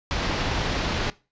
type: low-pass noise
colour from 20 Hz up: pink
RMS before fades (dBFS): -26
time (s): 0.11-1.1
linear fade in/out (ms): 0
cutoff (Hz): 5200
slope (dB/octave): 24
effects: noise-tail reverb RT60 0.3 s tail -20 dB re dry + resampled to 16000 Hz